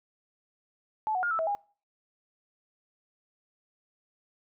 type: tone with pitch steps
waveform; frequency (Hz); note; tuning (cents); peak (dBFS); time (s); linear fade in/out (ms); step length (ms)
sine; 866 / 738 / 1417 / 1316 / 648 / 814; A5 / F#5 / F6 / E6 / E5 / G#5; -28 / -5 / +25 / -3 / -30 / -35; -26; 1.07-1.55; 0; 80
effects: noise-tail reverb RT60 0.4 s tail -24 dB re dry